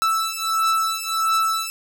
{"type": "beating tone pair", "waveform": "45% pulse", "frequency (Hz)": [1318.5, 1320], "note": ["E6", "E6"], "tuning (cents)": [0, 2], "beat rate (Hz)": 1.5, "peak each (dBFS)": -22, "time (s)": [0.02, 1.7], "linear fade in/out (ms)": 0, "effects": []}